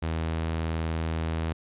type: tone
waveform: sawtooth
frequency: 81 Hz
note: E2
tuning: 30 cents flat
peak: -23 dBFS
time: 0.02-1.53 s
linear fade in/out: 10 ms
effects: resampled to 8000 Hz